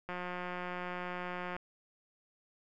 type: click train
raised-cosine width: 0.5 ms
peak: -25 dBFS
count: 265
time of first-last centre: 0.09-1.565 s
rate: 179 Hz
effects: none